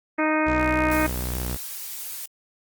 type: harmonic tone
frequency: 310 Hz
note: D#4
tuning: 6 cents flat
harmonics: 1 / 2 / 3 / 4 / 5 / 6 / 7 / 8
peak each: -23 / -26 / -28 / -29 / -30 / -31 / -31 / -32 dBFS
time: 0.18-1.07 s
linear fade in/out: 10 ms
type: tone with vibrato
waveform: sawtooth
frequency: 62.2 Hz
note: B1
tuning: 13 cents sharp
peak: -23 dBFS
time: 0.46-1.57 s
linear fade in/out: 20 ms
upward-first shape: sine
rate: 6.8 Hz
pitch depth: 16 cents each way
type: noise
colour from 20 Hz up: blue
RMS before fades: -34 dBFS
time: 0.91-2.26 s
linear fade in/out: 5 ms
effects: Opus 24 kbps